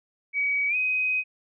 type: tone with pitch glide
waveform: sine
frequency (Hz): 2267 to 2515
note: C#7 to D#7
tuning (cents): +38 to +18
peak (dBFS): -22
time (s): 0.33-1.24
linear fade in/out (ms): 50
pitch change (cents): +180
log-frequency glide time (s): 0.68-0.76
effects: none